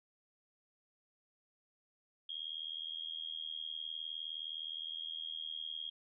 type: tone with amplitude modulation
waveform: sine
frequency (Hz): 3271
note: G#7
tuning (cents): -27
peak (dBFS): -36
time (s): 2.29-5.9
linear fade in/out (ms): 5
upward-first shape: sine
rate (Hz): 79.5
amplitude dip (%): 95
effects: none